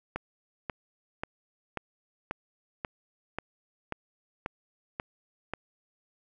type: click train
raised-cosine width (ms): 0.5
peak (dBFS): -17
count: 11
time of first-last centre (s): 0.16-5.536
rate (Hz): 1.86
effects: none